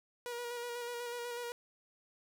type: tone with vibrato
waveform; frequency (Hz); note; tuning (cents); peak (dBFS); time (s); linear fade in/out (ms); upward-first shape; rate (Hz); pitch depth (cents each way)
sawtooth; 480; B4; -49; -35; 0.26-1.52; 0; square; 8.1; 20
effects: none